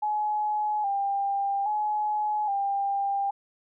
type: tone with vibrato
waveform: sine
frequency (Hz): 820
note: G#5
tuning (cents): -22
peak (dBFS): -24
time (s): 0.02-3.31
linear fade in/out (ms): 10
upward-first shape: square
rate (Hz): 0.61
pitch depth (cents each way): 52
effects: none